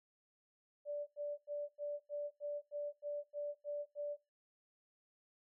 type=tone bursts; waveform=sine; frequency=584 Hz; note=D5; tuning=10 cents flat; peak=-38 dBFS; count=11; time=0.85-4.17 s; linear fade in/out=50 ms; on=220 ms; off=90 ms; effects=noise-tail reverb RT60 0.3 s tail -23 dB re dry